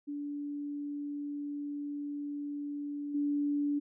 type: tone with level steps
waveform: sine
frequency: 289.4 Hz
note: D4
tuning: 25 cents flat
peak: -35 / -28 dBFS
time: 0.07-3.8 s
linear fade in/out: 20 ms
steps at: 3.14 s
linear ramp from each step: 10 ms
effects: none